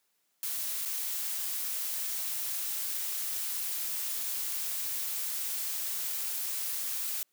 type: noise with dropouts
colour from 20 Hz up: blue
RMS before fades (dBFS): -34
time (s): 0.43-7.23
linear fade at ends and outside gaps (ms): 1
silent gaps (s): 0.852-0.857
effects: white hiss -75 dBFS RMS until 7.32 s + high-pass 150 Hz 12 dB/octave